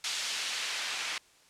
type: noise with band-pass filter sweep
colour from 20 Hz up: white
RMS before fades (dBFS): -34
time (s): 0.04-1.18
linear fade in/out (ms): 2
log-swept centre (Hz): 3700 to 2100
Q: 0.77
effects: white hiss -61 dBFS RMS until 1.49 s + low-pass 8000 Hz 12 dB/octave